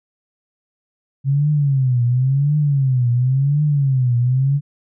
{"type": "tone with vibrato", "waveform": "sine", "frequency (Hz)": 134.4, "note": "C3", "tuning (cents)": 47, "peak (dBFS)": -13, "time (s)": [1.24, 4.61], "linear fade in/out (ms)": 50, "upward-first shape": "triangle", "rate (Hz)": 0.94, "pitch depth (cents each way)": 210, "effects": []}